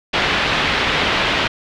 white low-pass noise, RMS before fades -18 dBFS, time 0.13-1.48 s, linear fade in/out 10 ms, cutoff 3400 Hz, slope 24 dB/octave, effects none

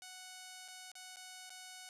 5% pulse tone with dropouts, 740 Hz, F#5, in tune, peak -38 dBFS, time 0.02-1.89 s, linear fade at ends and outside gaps 1 ms, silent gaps 0.68-0.684 / 0.917-0.953 / 1.16-1.168 / 1.495-1.503 s, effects resampled to 32000 Hz

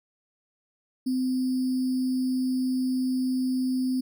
sine tone with sample-and-hold, 256.8 Hz, C4, 32 cents flat, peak -23 dBFS, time 1.06-4.01 s, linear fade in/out 10 ms, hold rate 4900 Hz, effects none

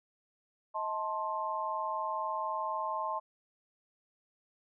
sine chord, A diminished, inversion second, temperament just, 633.6 / 880 / 1056 Hz, Eb5 / A5 / C6, +31 / 0 / +16 cents, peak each -39 / -36 / -35 dBFS, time 0.74-3.2 s, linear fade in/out 20 ms, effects none

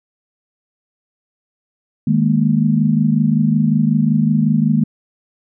sine chord, D# suspended fourth, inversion none, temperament equal, 155.56 / 207.7 / 233.1 Hz, D#3 / G#3 / A#3, 0 / 0 / 0 cents, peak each -16 dBFS, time 2.07-4.84 s, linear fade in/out 5 ms, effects none

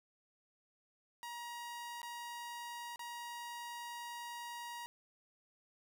sawtooth tone with dropouts, 950 Hz, A#5, 33 cents sharp, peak -40 dBFS, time 1.23-4.86 s, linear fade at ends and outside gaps 0 ms, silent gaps 2.017-2.03 / 2.959-2.993 s, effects none

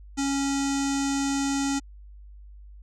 square tone with low-pass filter, 276.7 Hz, C#4, 3 cents flat, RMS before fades -26 dBFS, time 0.17-1.8 s, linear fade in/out 20 ms, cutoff 7000 Hz, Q 4.7, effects added 50 Hz sine -43 dBFS peak until 2.82 s

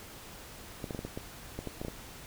clicks, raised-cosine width 2 ms, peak -23 dBFS, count 11, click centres 0.842 / 0.908 / 0.948 / 0.991 / 1.05 / 1.175 / 1.59 / 1.673 / 1.815 / 1.849 / 1.883 s, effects pink hiss -48 dBFS RMS until 2.26 s

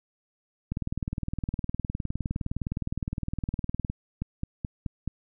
two click trains, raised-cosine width 5 ms, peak -17 / -17 dBFS, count 5 / 63, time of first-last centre 4.22-5.077 / 0.72-3.899 s, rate 4.67 / 19.5 Hz, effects none

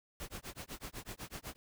pink noise with tremolo, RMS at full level -43 dBFS, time 0.2-1.56 s, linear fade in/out 0 ms, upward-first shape sine, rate 8 Hz, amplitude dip 100%, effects none

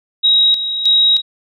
sine tone with tremolo, 3814 Hz, A#7, 39 cents sharp, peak -8 dBFS, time 0.23-1.22 s, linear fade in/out 20 ms, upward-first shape square, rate 1.6 Hz, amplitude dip 65%, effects none

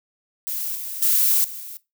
violet noise with level steps, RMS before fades -27 / -31 / -18 / -34 / -36 dBFS, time 0.47-1.77 s, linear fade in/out 0 ms, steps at 0.75 / 1.02 / 1.44 / 1.6 s, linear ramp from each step 5 ms, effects noise-tail reverb RT60 0.2 s tail -18 dB re dry

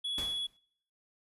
triangle tone, 3379 Hz, G#7, 29 cents sharp, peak -31 dBFS, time 0.04-0.47 s, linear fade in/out 10 ms
pink noise with exponential decay, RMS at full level -39 dBFS, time 0.18-0.57 s, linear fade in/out 1 ms, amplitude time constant 84 ms
effects noise-tail reverb RT60 0.7 s tail -23 dB re dry + resampled to 32000 Hz

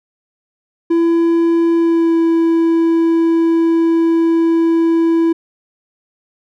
triangle tone with pitch glide, 334.9 to 330.9 Hz, E4 to E4, +27 to +7 cents, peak -8 dBFS, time 0.9-5.33 s, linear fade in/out 10 ms, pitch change -20 cents, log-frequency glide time 1.76-2.16 s, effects none

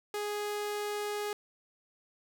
sawtooth tone, 415.3 Hz, G#4, in tune, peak -29 dBFS, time 0.14-1.33 s, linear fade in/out 2 ms, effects none

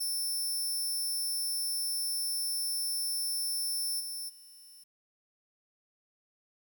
10% pulse tone with level steps, 5360 Hz, E8, 28 cents sharp, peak -25 / -31 / -46 dBFS, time 0-4.84 s, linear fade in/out 10 ms, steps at 3.99 / 4.28 s, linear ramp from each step 20 ms, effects 11-bit

